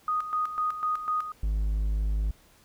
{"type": "tone with tremolo", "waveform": "sine", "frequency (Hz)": 1242, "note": "D#6", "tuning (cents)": -3, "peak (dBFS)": -24, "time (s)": [0.08, 1.32], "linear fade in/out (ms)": 2, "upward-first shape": "square", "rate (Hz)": 4, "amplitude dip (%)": 65}
{"type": "tone", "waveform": "triangle", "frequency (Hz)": 52.2, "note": "G#1", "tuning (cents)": 10, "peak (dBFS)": -22, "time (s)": [1.43, 2.31], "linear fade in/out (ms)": 5}
{"effects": ["pink hiss -59 dBFS RMS until 2.64 s"]}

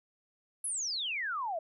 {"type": "exponential sweep", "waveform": "sine", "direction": "down", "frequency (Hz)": [11210, 620], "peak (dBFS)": -32, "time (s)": [0.64, 1.59], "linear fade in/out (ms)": 5, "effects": []}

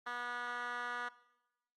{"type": "tone with band-pass filter", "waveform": "10% pulse", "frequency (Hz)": 242.9, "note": "B3", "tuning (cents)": -29, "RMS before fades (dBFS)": -41, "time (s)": [0.06, 1.09], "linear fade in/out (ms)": 10, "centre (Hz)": 1600, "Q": 1.9, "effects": ["noise-tail reverb RT60 0.9 s tail -19 dB re dry", "Opus 24 kbps"]}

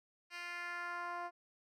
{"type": "tone with band-pass filter sweep", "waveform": "10% pulse", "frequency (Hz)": 349.2, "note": "F4", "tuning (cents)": 0, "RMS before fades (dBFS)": -43, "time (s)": [0.3, 1.31], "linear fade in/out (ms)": 50, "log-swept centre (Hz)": [3100, 770], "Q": 1.6, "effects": []}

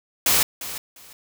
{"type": "noise with echo", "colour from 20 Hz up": "white", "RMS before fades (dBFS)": -18, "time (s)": [0.26, 0.43], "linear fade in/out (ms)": 2, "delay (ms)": 350, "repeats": 2, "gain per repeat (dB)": -14, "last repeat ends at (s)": 1.13, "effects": []}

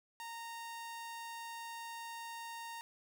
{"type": "tone", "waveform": "sawtooth", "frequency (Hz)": 925, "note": "A#5", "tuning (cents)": -14, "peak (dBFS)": -40, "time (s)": [0.2, 2.81], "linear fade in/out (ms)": 0, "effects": []}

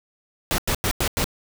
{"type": "noise bursts", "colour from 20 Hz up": "pink", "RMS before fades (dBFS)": -22, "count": 5, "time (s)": [0.51, 1.242], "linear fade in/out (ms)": 0, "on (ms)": 72, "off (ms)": 93, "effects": []}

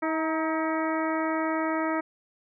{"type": "harmonic tone with a mistuned harmonic", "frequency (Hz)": 319.4, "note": "D#4", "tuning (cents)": 45, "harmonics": [1, 2, 3, 4, 5, 6, 7], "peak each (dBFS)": [-28, -31, -33, -33, -39, -37, -40], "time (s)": [0.02, 2.01], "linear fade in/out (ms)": 10, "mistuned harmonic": 3, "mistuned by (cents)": -34, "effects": []}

